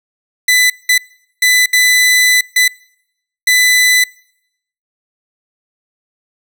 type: tone bursts at uneven times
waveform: sawtooth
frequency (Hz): 1998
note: B6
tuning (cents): +20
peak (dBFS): -4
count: 6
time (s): 0.48-0.7 / 0.89-0.98 / 1.42-1.66 / 1.73-2.41 / 2.56-2.68 / 3.47-4.04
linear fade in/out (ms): 5
effects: noise-tail reverb RT60 0.8 s tail -26 dB re dry